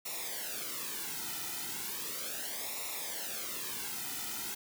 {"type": "noise with flanger", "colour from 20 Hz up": "white", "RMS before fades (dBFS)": -39, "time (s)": [0.05, 4.55], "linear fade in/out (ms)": 10, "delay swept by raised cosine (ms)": [0.63, 1.83], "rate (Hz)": 0.36, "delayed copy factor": -0.8, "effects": []}